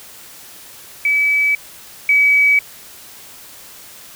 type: tone pair in turn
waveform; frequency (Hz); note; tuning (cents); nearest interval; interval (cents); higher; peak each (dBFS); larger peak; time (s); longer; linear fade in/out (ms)
sine; 2292 / 2279; D7 / C#7; -43 / +47; unison; 10; first; -12 / -9; second; 1.05-1.55 / 2.09-2.59; neither; 2
effects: white hiss -39 dBFS RMS until 4.15 s